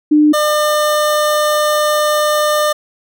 sine / 25% pulse tone pair in turn, 300.8 / 601.6 Hz, D4 / D5, +42 / +42 cents, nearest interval octave, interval 1200 cents, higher second, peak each -6 / -8 dBFS, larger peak first, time 0.11-0.33 / 0.33-2.73 s, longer second, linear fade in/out 10 ms, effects none

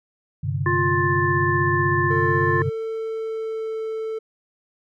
sine chord, G suspended fourth, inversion none, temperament equal, 98 / 130.81 / 146.83 Hz, G2 / C3 / D3, 0 / 0 / 0 cents, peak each -26 dBFS, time 0.43-2.7 s, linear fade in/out 10 ms
harmonic tone, 351.9 Hz, F4, 13 cents sharp, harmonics 1 / 3 / 5, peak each -23 / -23 / -23 dBFS, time 0.66-2.62 s, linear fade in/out 2 ms
triangle tone with pitch glide, 447.9 to 442 Hz, A4 to A4, +31 to +8 cents, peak -23 dBFS, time 2.1-4.19 s, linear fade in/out 10 ms, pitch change -23 cents, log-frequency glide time 2.52-3.82 s
effects none

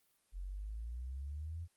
sine exponential sweep, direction up, 43.53 to 87.31 Hz, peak -40 dBFS, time 0.32-1.68 s, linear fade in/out 50 ms, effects white hiss -75 dBFS RMS until 1.76 s + Opus 32 kbps

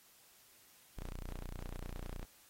sawtooth tone, 29.79 Hz, A#0, 38 cents sharp, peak -38 dBFS, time 0.97-2.25 s, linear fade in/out 0 ms, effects white hiss -64 dBFS RMS until 2.49 s + AAC 48 kbps

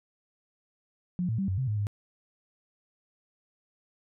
sine tone with pitch steps, 179 / 112.4 / 194.3 / 94.6 / 131.1 / 105.8 / 102.7 Hz, F3 / A2 / G3 / F#2 / C3 / G#2 / G#2, +43 / +37 / -15 / +39 / +4 / +33 / -19 cents, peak -26 dBFS, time 1.19-1.869 s, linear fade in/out 0 ms, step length 97 ms, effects none

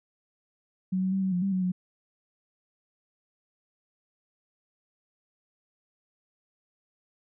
sine tone with pitch steps, 186.5 / 187.9 / 192.5 / 189.3 / 178.2 / 195.7 / 185.9 / 182.1 Hz, F#3 / F#3 / G3 / F#3 / F3 / G3 / F#3 / F#3, +14 / +27 / -31 / +40 / +35 / -3 / +8 / -27 cents, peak -24 dBFS, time 0.92-1.72 s, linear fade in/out 10 ms, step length 100 ms, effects none

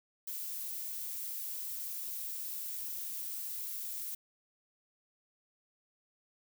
violet noise, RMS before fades -40 dBFS, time 0.27-4.15 s, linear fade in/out 5 ms, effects none

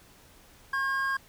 triangle tone pair together, 1080.5 / 1618 Hz, C#6 / G#6, -45 / -46 cents, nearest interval perfect fifth, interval 699 cents, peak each -29 / -26 dBFS, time 0.73-1.17 s, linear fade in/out 5 ms, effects pink hiss -56 dBFS RMS until 1.28 s

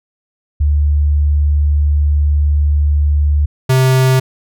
sine / square tone pair in turn, 73.42 / 130.44 Hz, D2 / C3, 0 / -5 cents, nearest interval minor seventh, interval 995 cents, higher second, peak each -9 dBFS, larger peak neither, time 0.6-3.46 / 3.69-4.2 s, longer first, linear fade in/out 10 ms, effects none

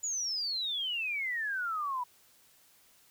sine exponential sweep, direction down, 7000 to 963 Hz, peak -31 dBFS, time 0.03-2.04 s, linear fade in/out 10 ms, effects white hiss -63 dBFS RMS until 3.1 s

